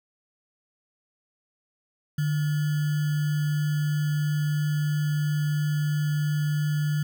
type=tone with sample-and-hold; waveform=sine; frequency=149.5 Hz; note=D3; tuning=31 cents sharp; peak=-22 dBFS; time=2.18-7.03 s; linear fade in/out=5 ms; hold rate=1575 Hz; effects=none